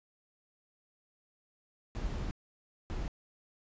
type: noise bursts at uneven times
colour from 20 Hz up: brown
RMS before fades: -36 dBFS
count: 2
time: 1.95-2.31 / 2.9-3.08 s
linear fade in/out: 0 ms
effects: resampled to 16000 Hz